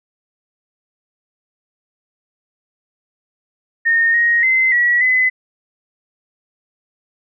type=tone with pitch steps; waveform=sine; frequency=1838 / 1876 / 2060 / 1929 / 2021 Hz; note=A#6 / A#6 / C7 / B6 / B6; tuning=-25 / +11 / -28 / -41 / +39 cents; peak=-11 dBFS; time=3.85-5.3 s; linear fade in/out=20 ms; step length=290 ms; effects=none